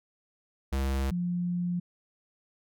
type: tone pair in turn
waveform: square / sine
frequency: 67.3 / 176.28 Hz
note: C2 / F3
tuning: +49 / +16 cents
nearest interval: octave + perfect fourth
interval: 1667 cents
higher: second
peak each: -27 dBFS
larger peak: neither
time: 0.72-1.11 / 1.11-1.8 s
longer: second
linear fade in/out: 10 ms
effects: none